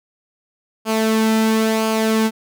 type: tone with flanger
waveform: sawtooth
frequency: 220.8 Hz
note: A3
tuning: 6 cents sharp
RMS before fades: -17 dBFS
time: 0.85-2.31 s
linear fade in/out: 50 ms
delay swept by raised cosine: 0.52 to 1.82 ms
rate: 0.98 Hz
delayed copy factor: -0.5
effects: none